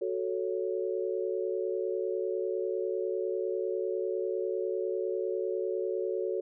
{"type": "chord", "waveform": "sine", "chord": "F# minor", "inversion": "none", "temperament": "equal", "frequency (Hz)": [370, 440, 554.4], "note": ["F#4", "A4", "C#5"], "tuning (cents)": [0, 0, 0], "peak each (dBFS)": [-32, -33, -36], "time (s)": [0.01, 6.41], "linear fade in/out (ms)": 10, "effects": []}